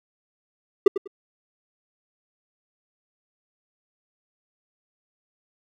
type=tone with echo; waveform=triangle; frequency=395 Hz; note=G4; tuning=13 cents sharp; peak=-6 dBFS; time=0.86-0.88 s; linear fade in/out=5 ms; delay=98 ms; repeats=2; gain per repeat=-13 dB; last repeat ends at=1.076 s; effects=none